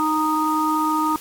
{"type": "harmonic tone", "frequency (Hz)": 310, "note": "D#4", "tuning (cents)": -6, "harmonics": [1, 3, 4], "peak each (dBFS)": [-22, -22, -22], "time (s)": [0, 1.16], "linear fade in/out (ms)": 0, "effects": ["white hiss -39 dBFS RMS until 1.2 s", "AAC 64 kbps"]}